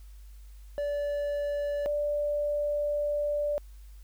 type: tone pair in turn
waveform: triangle / sine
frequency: 579 / 586.7 Hz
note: D5 / D5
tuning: -25 / -2 cents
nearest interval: unison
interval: 23 cents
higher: second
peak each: -26 dBFS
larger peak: neither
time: 0.78-1.86 / 1.86-3.58 s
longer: second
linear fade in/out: 0 ms
effects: added 50 Hz sine -45 dBFS peak until 4.03 s + white hiss -64 dBFS RMS until 4.03 s